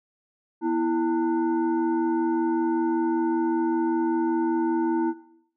sine tone with frequency modulation, 329.6 Hz, E4, in tune, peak -21 dBFS, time 0.61-5.14 s, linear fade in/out 50 ms, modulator 574 Hz, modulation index 0.84, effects noise-tail reverb RT60 0.7 s tail -17 dB re dry

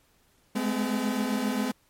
40% pulse tone cluster, 206.7 / 214.3 / 255.2 Hz, G#3 / A3 / C4, -8 / -45 / -43 cents, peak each -32 / -29 / -28 dBFS, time 0.55-1.72 s, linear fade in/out 10 ms, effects pink hiss -65 dBFS RMS until 1.89 s + MP3 64 kbps

